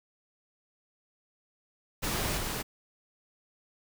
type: noise with level steps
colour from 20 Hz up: pink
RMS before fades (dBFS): -31 / -34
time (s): 2.02-2.63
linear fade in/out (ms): 20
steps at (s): 2.37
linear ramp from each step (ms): 5
effects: none